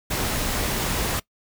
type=noise; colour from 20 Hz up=pink; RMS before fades=-25 dBFS; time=0.1-1.2 s; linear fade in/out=10 ms; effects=noise-tail reverb RT60 0.1 s tail -21 dB re dry